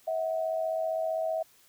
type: tone pair together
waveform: sine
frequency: 644.6 / 740 Hz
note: E5 / F#5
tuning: -39 / 0 cents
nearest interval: major second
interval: 239 cents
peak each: -28 / -35 dBFS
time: 0.07-1.43 s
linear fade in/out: 10 ms
effects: white hiss -61 dBFS RMS until 1.68 s